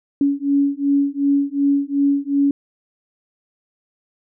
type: beating tone pair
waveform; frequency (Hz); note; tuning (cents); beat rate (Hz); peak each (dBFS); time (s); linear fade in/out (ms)
sine; 280 / 282.7; C#4 / C#4; +18 / +34; 2.7; -18; 0.21-2.51; 2
effects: none